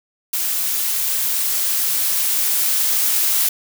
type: noise with level ramp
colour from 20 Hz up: blue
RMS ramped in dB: -21 to -17 dBFS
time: 0.33-3.49 s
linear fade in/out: 5 ms
effects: none